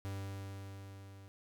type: tone with level ramp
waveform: 45% pulse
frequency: 98 Hz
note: G2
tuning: in tune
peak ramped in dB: -38 to -52 dBFS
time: 0.05-1.28 s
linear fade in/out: 0 ms
effects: none